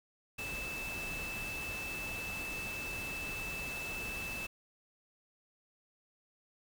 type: tone in noise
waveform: sine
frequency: 2631 Hz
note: E7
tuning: 4 cents flat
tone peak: -39 dBFS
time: 0.38-4.47 s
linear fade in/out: 10 ms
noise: pink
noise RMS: -44 dBFS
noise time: 0.38-4.47 s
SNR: +2 dB
effects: none